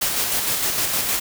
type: noise with tremolo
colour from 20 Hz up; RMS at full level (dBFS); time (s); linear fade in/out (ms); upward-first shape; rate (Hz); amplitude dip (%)
white; -21; 0.01-1.2; 10; square; 6.5; 30
effects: none